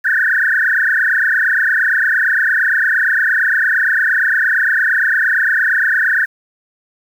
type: tone with frequency modulation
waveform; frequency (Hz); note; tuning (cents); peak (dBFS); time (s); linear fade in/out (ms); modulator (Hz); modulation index
sine; 1661.2; G#6; 0; -11; 0.04-6.26; 20; 28.7; 6.5
effects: 7-bit